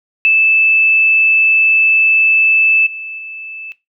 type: tone with level steps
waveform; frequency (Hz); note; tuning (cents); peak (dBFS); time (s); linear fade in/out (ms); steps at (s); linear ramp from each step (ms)
sine; 2629; E7; -5; -7 / -23 / -25; 0.25-3.72; 0; 2.86 / 3.18; 10
effects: noise-tail reverb RT60 0.2 s tail -17 dB re dry